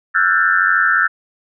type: tone cluster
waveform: sine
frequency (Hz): 1327 / 1410 / 1504 / 1596 / 1780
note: E6 / F6 / F#6 / G6 / A6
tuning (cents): +11 / +16 / +28 / +31 / +20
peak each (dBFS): -18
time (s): 0.14-1.08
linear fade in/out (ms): 20
effects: none